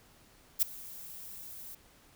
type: noise with ADSR envelope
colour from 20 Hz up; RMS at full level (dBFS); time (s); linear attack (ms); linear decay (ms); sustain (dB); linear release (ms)
violet; -23; 0.59-1.75; 32; 9; -23; 5
effects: pink hiss -61 dBFS RMS until 2.15 s